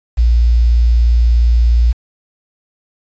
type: tone with quantisation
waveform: sine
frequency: 58.5 Hz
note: A#1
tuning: 7 cents sharp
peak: -7 dBFS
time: 0.17-1.93 s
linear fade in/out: 20 ms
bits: 6
effects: resampled to 16000 Hz